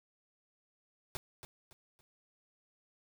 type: noise with echo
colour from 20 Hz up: pink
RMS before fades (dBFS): -40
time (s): 1.15-1.17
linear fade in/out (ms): 0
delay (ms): 280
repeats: 3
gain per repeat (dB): -9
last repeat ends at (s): 2.01
effects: none